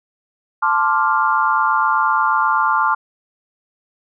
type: chord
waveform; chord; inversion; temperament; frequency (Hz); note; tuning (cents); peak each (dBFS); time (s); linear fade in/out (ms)
sine; D minor seventh; second; equal; 880 / 1046.5 / 1174.7 / 1396.9; A5 / C6 / D6 / F6; 0 / 0 / 0 / 0; -19; 0.62-2.95; 10
effects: none